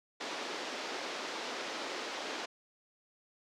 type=band-pass noise; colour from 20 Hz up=pink; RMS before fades=-40 dBFS; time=0.2-2.46 s; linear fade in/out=10 ms; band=310 to 5700 Hz; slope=24 dB/octave; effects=none